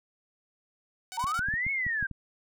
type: tone bursts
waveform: 5% pulse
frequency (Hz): 750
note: F#5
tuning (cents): +23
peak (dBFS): -27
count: 4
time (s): 1.12-1.393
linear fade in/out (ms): 0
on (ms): 51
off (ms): 23
type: linear two-way sweep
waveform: sine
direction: up then down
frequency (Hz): 883 to 2217 to 1554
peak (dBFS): -27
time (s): 1.17-2.07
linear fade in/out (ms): 10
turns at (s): 1.71
type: clicks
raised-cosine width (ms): 5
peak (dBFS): -26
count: 8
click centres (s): 1.241 / 1.392 / 1.486 / 1.539 / 1.666 / 1.866 / 2.027 / 2.113
effects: none